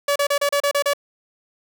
sawtooth tone bursts, 571 Hz, D5, 49 cents flat, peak -13 dBFS, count 8, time 0.08-0.935 s, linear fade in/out 5 ms, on 78 ms, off 33 ms, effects 9-bit

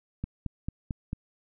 click train, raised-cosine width 5 ms, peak -19 dBFS, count 5, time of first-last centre 0.24-1.131 s, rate 4.49 Hz, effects none

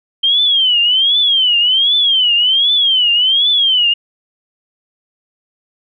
sine tone with vibrato, 3136 Hz, G7, in tune, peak -9 dBFS, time 0.23-3.94 s, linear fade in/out 10 ms, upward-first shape triangle, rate 1.3 Hz, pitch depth 210 cents each way, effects none

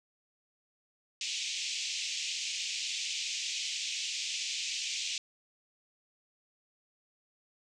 pink band-pass noise, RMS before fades -36 dBFS, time 1.21-5.18 s, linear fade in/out 2 ms, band 2400 to 7300 Hz, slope 48 dB/octave, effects none

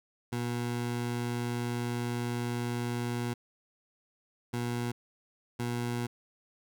20% pulse tone bursts at uneven times, 120 Hz, B2, 49 cents flat, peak -26 dBFS, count 3, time 0.32-3.34 / 4.53-4.92 / 5.59-6.07 s, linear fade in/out 10 ms, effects none

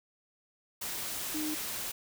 sine tone in noise, 307 Hz, D#4, 23 cents flat, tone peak -33 dBFS, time 1.34-1.55 s, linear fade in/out 10 ms, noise white, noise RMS -37 dBFS, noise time 0.81-1.92 s, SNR +1 dB, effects none

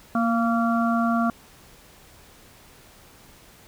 harmonic tone with a mistuned harmonic, 230 Hz, A#3, 23 cents flat, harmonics 1 / 3 / 5 / 6, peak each -21 / -26 / -28 / -29 dBFS, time 0.15-1.3 s, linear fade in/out 2 ms, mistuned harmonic 1, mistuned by +21 cents, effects pink hiss -51 dBFS RMS until 3.67 s

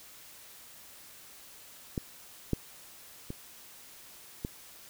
clicks, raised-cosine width 3 ms, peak -18 / -14 / -24 / -20 dBFS, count 4, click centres 1.978 / 2.533 / 3.304 / 4.449 s, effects white hiss -52 dBFS RMS until 4.89 s

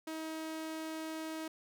sawtooth tone, 317.9 Hz, D#4, 37 cents sharp, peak -35 dBFS, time 0.07-1.48 s, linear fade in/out 5 ms, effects none

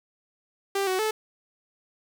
sawtooth tone with pitch steps, 393.9 / 373.5 / 434.2 Hz, G4 / F#4 / A4, +8 / +16 / -23 cents, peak -20 dBFS, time 0.75-1.11 s, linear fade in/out 5 ms, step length 120 ms, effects 8-bit

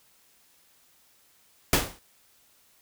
pink noise with exponential decay, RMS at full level -17 dBFS, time 1.73-1.99 s, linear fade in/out 2 ms, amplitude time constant 55 ms, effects white hiss -62 dBFS RMS until 2.81 s

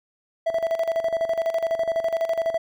triangle tone with tremolo, 659.3 Hz, E5, in tune, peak -17 dBFS, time 0.46-2.58 s, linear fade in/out 10 ms, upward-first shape square, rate 12 Hz, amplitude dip 70%, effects none

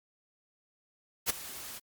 white noise with ADSR envelope, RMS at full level -26 dBFS, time 1.26-1.8 s, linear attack 39 ms, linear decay 10 ms, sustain -17 dB, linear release 29 ms, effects Opus 48 kbps

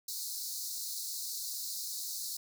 pink high-pass noise, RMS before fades -39 dBFS, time 0.08-2.37 s, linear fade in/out 5 ms, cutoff 4000 Hz, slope 96 dB/octave, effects none

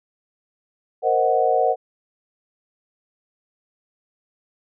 sine chord, C half-diminished seventh, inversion third, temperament equal, 466.2 / 523.3 / 622.3 / 740 Hz, Bb4 / C5 / Eb5 / Gb5, 0 / 0 / 0 / 0 cents, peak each -22 / -22 / -23 / -19 dBFS, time 1.02-1.76 s, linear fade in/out 50 ms, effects none

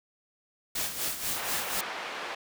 white noise with tremolo, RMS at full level -30 dBFS, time 0.75-1.81 s, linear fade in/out 5 ms, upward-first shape sine, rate 4.1 Hz, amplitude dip 65%
pink band-pass noise, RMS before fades -37 dBFS, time 1.36-2.35 s, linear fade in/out 5 ms, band 660 to 3000 Hz, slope 12 dB/octave
effects none

